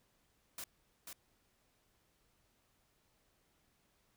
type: noise with echo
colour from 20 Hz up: white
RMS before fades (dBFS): -45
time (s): 0.58-0.64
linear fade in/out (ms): 2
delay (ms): 490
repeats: 1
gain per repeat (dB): -4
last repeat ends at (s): 1.13
effects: pink hiss -75 dBFS RMS until 4.16 s